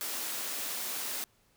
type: high-pass noise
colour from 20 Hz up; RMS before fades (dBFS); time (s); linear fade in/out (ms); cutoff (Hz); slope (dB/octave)
white; -36; 0.01-1.24; 0; 210; 24
effects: pink hiss -68 dBFS RMS until 1.56 s